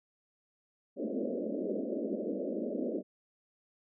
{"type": "band-pass noise", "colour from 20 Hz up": "pink", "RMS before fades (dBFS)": -35, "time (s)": [0.96, 3.03], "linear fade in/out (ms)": 50, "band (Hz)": [200, 610], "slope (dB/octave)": 96, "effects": []}